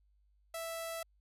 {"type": "tone with low-pass filter", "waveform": "sawtooth", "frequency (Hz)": 659.3, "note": "E5", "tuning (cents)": 0, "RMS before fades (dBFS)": -41, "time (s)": [0.54, 1.03], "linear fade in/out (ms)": 5, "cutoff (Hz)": 12000, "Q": 2.6, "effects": ["added 50 Hz sine -67 dBFS peak until 1.2 s"]}